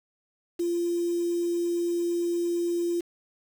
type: tone with quantisation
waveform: sine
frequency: 344.6 Hz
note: F4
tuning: 23 cents flat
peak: -24 dBFS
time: 0.59-3.01 s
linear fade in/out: 10 ms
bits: 7
effects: none